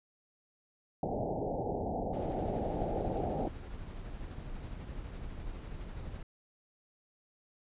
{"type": "low-pass noise", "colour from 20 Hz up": "white", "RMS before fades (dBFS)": -35, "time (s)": [1.03, 3.48], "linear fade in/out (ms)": 2, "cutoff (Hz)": 820, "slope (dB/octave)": 96}
{"type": "noise with tremolo", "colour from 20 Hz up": "brown", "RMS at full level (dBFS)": -41, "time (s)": [2.13, 6.23], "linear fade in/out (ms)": 5, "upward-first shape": "sine", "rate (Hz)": 12, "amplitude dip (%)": 30}
{"effects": ["resampled to 8000 Hz"]}